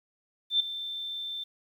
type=tone with ADSR envelope; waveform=sine; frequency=3557 Hz; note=A7; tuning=18 cents sharp; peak=-19 dBFS; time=0.5-1.44 s; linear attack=100 ms; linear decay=6 ms; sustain=-14 dB; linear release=9 ms; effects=10-bit